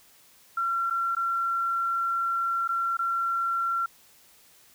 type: tone with dropouts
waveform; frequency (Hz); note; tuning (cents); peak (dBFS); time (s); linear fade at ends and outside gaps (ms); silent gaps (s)
sine; 1364; F6; -41; -24; 0.57-3.86; 5; 0.9-0.907 / 1.151-1.166 / 2.677-2.689 / 2.97-2.99
effects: white hiss -57 dBFS RMS until 4.74 s

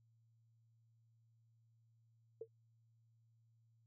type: tone with exponential decay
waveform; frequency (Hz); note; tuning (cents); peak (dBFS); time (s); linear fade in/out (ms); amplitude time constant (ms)
sine; 451.7; A4; +45; -40; 2.41-2.48; 5; 15
effects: added 114 Hz sine -70 dBFS peak until 3.86 s

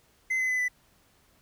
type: tone with pitch steps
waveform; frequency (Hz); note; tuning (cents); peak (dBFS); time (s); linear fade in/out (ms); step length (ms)
triangle; 2054 / 2033 / 2012 / 1990.9; C7 / B6 / B6 / B6; -33 / +50 / +32 / +13; -23; 0.3-0.684; 10; 96
effects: pink hiss -64 dBFS RMS until 1.41 s

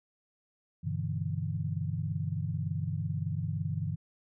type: chord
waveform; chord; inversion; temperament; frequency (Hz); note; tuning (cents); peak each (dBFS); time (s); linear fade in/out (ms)
sine; E minor seventh; first; equal; 98 / 123.47 / 146.83 / 164.81; G2 / B2 / D3 / E3; 0 / 0 / 0 / 0; -35 / -38 / -35 / -36; 0.83-3.96; 20
effects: none

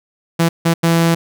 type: tone bursts at uneven times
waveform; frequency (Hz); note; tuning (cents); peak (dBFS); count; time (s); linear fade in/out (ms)
sawtooth; 166.8; E3; +21; -7; 3; 0.39-0.49 / 0.65-0.74 / 0.83-1.15; 10
effects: none

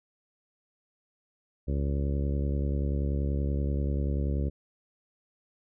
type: harmonic tone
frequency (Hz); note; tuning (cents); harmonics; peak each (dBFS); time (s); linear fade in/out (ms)
70.4; C#2; +27; 1 / 2 / 3 / 4 / 5 / 6 / 7 / 8; -27 / -33 / -37 / -39 / -41 / -43 / -44 / -45; 1.67-4.5; 20
effects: none

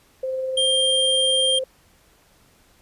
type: tone with tremolo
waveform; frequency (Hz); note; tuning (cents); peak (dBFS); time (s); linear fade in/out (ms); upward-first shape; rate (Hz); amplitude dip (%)
sine; 522; C5; -4; -22; 0.23-1.64; 5; sine; 20; 25
type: tone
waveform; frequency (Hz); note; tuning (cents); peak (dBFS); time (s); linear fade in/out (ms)
square; 3190; G7; +30; -18; 0.57-1.59; 5
effects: pink hiss -57 dBFS RMS until 2.81 s + resampled to 32000 Hz

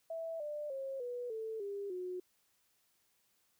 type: tone with pitch steps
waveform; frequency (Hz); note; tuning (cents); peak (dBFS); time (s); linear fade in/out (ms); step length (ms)
sine; 656 / 594.6 / 539 / 488.6 / 442.9 / 401.5 / 363.9; E5 / D5 / C#5 / B4 / A4 / G4 / F#4; -9 / +21 / -49 / -19 / +11 / +41 / -29; -38; 0.1-2.2; 5; 300
effects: white hiss -75 dBFS RMS until 3.59 s

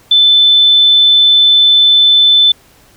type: tone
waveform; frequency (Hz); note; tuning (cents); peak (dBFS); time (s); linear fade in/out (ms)
sine; 3520; A7; 0; -4; 0.11-2.52; 5
effects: pink hiss -46 dBFS RMS until 2.96 s

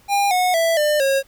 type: tone with pitch steps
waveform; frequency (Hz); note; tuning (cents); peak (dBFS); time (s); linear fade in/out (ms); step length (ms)
square; 805 / 729.7 / 661.5 / 599.6 / 543.5; G5 / F#5 / E5 / D5 / C#5; +46 / -24 / +6 / +36 / -34; -16; 0.08-1.23; 50; 230
effects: pink hiss -54 dBFS RMS until 1.27 s

